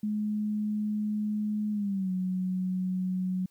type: tone with pitch glide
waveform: sine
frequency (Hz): 211.1 to 184.84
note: G#3 to F#3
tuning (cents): +29 to -1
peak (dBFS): -27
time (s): 0.03-3.46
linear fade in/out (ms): 5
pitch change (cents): -230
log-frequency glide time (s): 1.72-2.11
effects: white hiss -69 dBFS RMS until 3.5 s